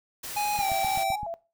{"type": "noise", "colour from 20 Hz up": "white", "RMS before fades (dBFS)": -37, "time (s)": [0.23, 1.04], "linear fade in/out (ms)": 10}
{"type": "tone with pitch glide", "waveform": "square", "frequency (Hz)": [830.6, 775], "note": ["G#5", "G5"], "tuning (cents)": [0, -20], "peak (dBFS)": -26, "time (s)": [0.36, 1.16], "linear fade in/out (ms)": 10, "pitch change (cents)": -120, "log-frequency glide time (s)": [0.57, 0.66]}
{"type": "tone with vibrato", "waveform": "sine", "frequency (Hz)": 750, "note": "F#5", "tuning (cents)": 23, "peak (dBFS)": -31, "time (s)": [0.55, 1.34], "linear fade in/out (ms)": 0, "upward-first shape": "square", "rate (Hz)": 3.5, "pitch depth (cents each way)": 190}
{"type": "click train", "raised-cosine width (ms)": 5, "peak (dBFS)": -27, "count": 6, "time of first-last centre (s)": [0.59, 1.232], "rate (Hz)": 7.79}
{"effects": ["noise-tail reverb RT60 0.3 s tail -19 dB re dry"]}